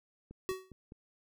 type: click train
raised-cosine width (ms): 3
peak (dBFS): -36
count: 4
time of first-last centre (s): 0.31-0.921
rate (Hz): 4.91
type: tone with exponential decay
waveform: square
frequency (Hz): 375.8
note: F#4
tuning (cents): +27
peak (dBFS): -30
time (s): 0.49-0.72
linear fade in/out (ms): 0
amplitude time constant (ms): 48
effects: none